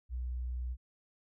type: tone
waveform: sine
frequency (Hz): 61.74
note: B1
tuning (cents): 0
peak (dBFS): -34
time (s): 0.09-0.77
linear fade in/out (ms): 50
effects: none